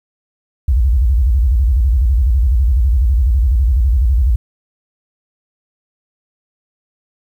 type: tone with vibrato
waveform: sine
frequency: 61.74 Hz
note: B1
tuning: in tune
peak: -9 dBFS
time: 0.68-4.36 s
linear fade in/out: 5 ms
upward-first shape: square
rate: 12 Hz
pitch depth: 230 cents each way
effects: 8-bit